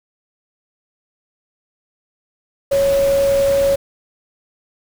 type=tone in noise; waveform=sine; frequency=554.4 Hz; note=C#5; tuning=in tune; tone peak=-12 dBFS; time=2.71-3.76 s; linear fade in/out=10 ms; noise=pink; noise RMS=-28 dBFS; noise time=2.71-3.76 s; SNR=+13 dB; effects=none